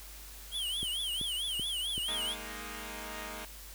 square tone with vibrato, 3136 Hz, G7, in tune, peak -33 dBFS, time 0.51-2.36 s, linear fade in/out 50 ms, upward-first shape triangle, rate 4.5 Hz, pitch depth 190 cents each way
click train, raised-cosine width 3 ms, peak -28 dBFS, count 4, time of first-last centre 0.83-1.979 s, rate 2.61 Hz
5% pulse chord, Ab suspended second, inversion none, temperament equal, 207.7 / 233.1 / 311.1 Hz, Ab3 / Bb3 / Eb4, 0 / 0 / 0 cents, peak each -34 dBFS, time 2.08-3.45 s, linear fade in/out 2 ms
effects added 50 Hz sine -49 dBFS peak until 3.74 s + white hiss -50 dBFS RMS until 3.74 s

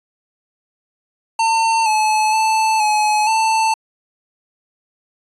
square tone with pitch steps, 902 / 862 / 879 / 849 / 887 Hz, A5 / A5 / A5 / G#5 / A5, +43 / -36 / -2 / +38 / +14 cents, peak -14 dBFS, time 1.39-3.74 s, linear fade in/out 5 ms, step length 470 ms, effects resampled to 24000 Hz

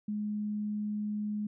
sine tone, 209.7 Hz, G#3, 17 cents sharp, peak -31 dBFS, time 0.08-1.47 s, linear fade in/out 5 ms, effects none

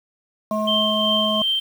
harmonic tone, 214 Hz, A3, 48 cents flat, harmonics 1 / 3 / 5, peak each -24 / -23 / -26 dBFS, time 0.51-1.42 s, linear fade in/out 2 ms
sine tone with tremolo, 3137 Hz, G7, 1 cent sharp, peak -17 dBFS, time 0.67-1.6 s, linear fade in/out 10 ms, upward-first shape triangle, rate 2.7 Hz, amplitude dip 45%
effects 7-bit

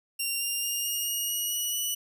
10% pulse tone with pitch steps, 2770 / 2796 / 2822 / 2848 / 2874 / 2901 / 2928 / 2955 Hz, F7 / F7 / F7 / F7 / F7 / F#7 / F#7 / F#7, -15 / +1 / +17 / +33 / +49 / -35 / -19 / -3 cents, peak -20 dBFS, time 0.19-1.95 s, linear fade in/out 10 ms, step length 220 ms, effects none

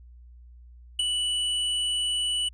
square tone with ADSR envelope, 2960 Hz, F#7, in tune, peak -20 dBFS, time 0.99-2.49 s, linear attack 6 ms, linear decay 13 ms, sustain -5 dB, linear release 9 ms, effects added 60 Hz sine -46 dBFS peak until 2.53 s + resampled to 22050 Hz

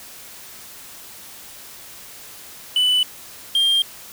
triangle tone pair in turn, 2989 / 3197 Hz, F#7 / G7, +17 / +33 cents, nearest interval minor second, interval 116 cents, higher second, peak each -13 dBFS, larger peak neither, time 2.76-3.03 / 3.55-3.82 s, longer neither, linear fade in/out 2 ms, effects white hiss -40 dBFS RMS until 4.12 s

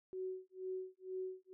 sine tone with tremolo, 373.5 Hz, F#4, 16 cents sharp, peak -38 dBFS, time 0.13-1.53 s, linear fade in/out 0 ms, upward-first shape sine, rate 2.1 Hz, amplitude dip 100%, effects none

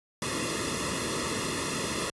pink noise with comb filter, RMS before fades -31 dBFS, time 0.22-2.1 s, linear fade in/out 2 ms, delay 1.3 ms, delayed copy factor -0.85, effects high-pass 60 Hz 12 dB/octave + resampled to 24000 Hz

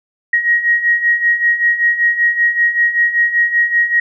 sine beating tone pair, 1886 / 1891.2 Hz, A#6 / A#6, +20 / +24 cents, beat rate 5.2 Hz, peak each -17 / -12 dBFS, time 0.33-4 s, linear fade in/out 5 ms, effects none

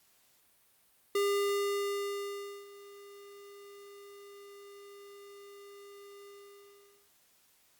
square tone with ADSR envelope, 402.8 Hz, G4, 47 cents sharp, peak -27 dBFS, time 1.15-7.1 s, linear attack 4 ms, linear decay 1500 ms, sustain -23 dB, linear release 830 ms, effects white hiss -67 dBFS RMS until 7.79 s + Opus 48 kbps

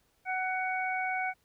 harmonic tone, 746 Hz, F#5, 14 cents sharp, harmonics 1 / 2 / 3, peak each -32 / -36 / -34 dBFS, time 0.25-1.34 s, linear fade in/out 50 ms, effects pink hiss -71 dBFS RMS until 1.44 s

